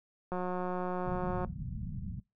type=click train; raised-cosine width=1 ms; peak=-22 dBFS; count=205; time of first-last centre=0.32-1.447 s; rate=181 Hz
type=low-pass noise; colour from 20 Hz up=white; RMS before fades=-39 dBFS; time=1.06-2.2 s; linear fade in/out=5 ms; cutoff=200 Hz; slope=48 dB/octave
effects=noise-tail reverb RT60 0.2 s tail -22 dB re dry